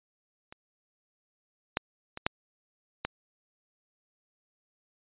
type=clicks; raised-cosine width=0.3 ms; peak=-29 / -10 / -22 / -9 / -13 dBFS; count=5; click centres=0.525 / 1.771 / 2.174 / 2.265 / 3.05 s; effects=resampled to 8000 Hz